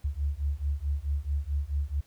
sine beating tone pair, 69.4 / 74 Hz, C#2 / D2, +3 / +14 cents, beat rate 4.6 Hz, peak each -30 / -30 dBFS, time 0.04-2.01 s, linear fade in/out 10 ms, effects pink hiss -63 dBFS RMS until 2.06 s

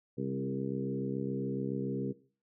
harmonic tone with a mistuned harmonic, 67.1 Hz, C2, 44 cents sharp, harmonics 2 / 3 / 4 / 5 / 6 / 7, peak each -38 / -38 / -38 / -43 / -40 / -41 dBFS, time 0.17-2.13 s, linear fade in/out 20 ms, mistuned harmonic 3, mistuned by -17 cents, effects noise-tail reverb RT60 0.4 s tail -18 dB re dry

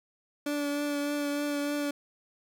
30% pulse tone with vibrato, 289.6 Hz, D4, 24 cents flat, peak -26 dBFS, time 0.46-1.91 s, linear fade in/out 5 ms, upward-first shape triangle, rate 3.3 Hz, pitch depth 19 cents each way, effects none

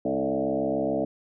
sine tone with frequency modulation, 440 Hz, A4, in tune, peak -23 dBFS, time 0.05-1.05 s, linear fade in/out 5 ms, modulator 66.9 Hz, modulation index 3.5, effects none

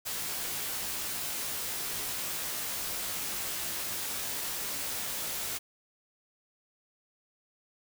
white noise with comb filter, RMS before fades -35 dBFS, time 0.05-5.59 s, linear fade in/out 20 ms, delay 16 ms, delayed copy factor -0.6, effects none

